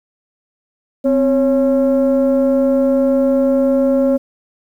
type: tone pair together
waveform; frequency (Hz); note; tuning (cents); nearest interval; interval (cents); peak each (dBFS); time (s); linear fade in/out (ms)
sine; 260.2 / 551.3; C4 / C#5; -9 / -10; octave + minor second; 1299; -12; 1.04-4.18; 20
effects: tanh soft clip ceiling -7 dBFS + 8-bit